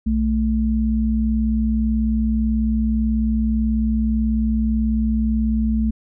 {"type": "tone pair together", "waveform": "sine", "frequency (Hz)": [61.74, 220], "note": ["B1", "A3"], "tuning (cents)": [0, 0], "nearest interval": "octave + minor seventh", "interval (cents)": 2200, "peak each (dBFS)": [-20, -18], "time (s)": [0.06, 5.91], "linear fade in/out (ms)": 10, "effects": []}